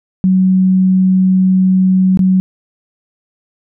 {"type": "tone with dropouts", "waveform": "sine", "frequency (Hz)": 187, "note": "F#3", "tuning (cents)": 19, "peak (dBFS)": -7, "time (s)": [0.24, 2.4], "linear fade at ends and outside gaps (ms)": 0, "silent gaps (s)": [2.173, 2.192], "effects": []}